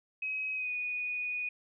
sine tone with pitch glide, 2542 to 2472 Hz, D#7 to D#7, +36 to -12 cents, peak -32 dBFS, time 0.22-1.49 s, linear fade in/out 5 ms, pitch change -48 cents, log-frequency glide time 0.54-0.72 s, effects none

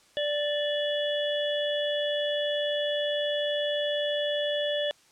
harmonic tone with a mistuned harmonic, 587.3 Hz, D5, in tune, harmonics 1 / 3 / 5 / 6, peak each -27 / -36 / -36 / -33 dBFS, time 0.17-4.91 s, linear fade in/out 0 ms, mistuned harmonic 6, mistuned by -63 cents, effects white hiss -60 dBFS RMS until 5.11 s + low-pass 8000 Hz 12 dB/octave

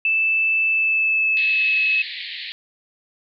sine tone with pitch glide, 2637 to 2586 Hz, E7 to E7, 0 to -34 cents, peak -16 dBFS, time 0.05-2.02 s, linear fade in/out 2 ms, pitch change -34 cents, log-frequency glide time 0.67-1.83 s
white band-pass noise, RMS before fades -32 dBFS, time 1.37-2.52 s, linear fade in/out 0 ms, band 1800 to 4400 Hz, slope 96 dB/octave
effects none

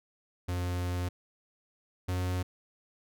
45% pulse tone pair in turn, 89.2 / 90.86 Hz, F2 / F#2, +37 / -31 cents, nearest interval unison, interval 32 cents, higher second, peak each -30 / -29 dBFS, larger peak second, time 0.48-1.09 / 2.08-2.43 s, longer first, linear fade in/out 10 ms, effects none

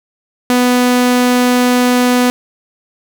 sawtooth tone, 247.7 Hz, B3, 5 cents sharp, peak -5 dBFS, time 0.5-2.3 s, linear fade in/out 0 ms, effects none

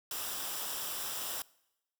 white noise with comb filter, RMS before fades -38 dBFS, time 0.11-1.42 s, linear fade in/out 2 ms, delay 0.46 ms, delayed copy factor -0.55, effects noise-tail reverb RT60 0.9 s tail -23 dB re dry

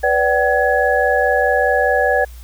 sine tone cluster, 495.2 / 580 / 764 / 1683 Hz, B4 / D5 / G5 / G#6, +5 / -22 / -45 / +23 cents, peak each -18 dBFS, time 0.03-2.25 s, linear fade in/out 10 ms, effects added 60 Hz sine -33 dBFS peak until 2.43 s + white hiss -47 dBFS RMS until 2.43 s

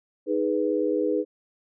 sine chord, G# minor, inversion second, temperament equal, 311.1 / 415.3 / 493.9 Hz, D#4 / G#4 / B4, 0 / 0 / 0 cents, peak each -26 dBFS, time 0.26-1.25 s, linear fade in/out 50 ms, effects none

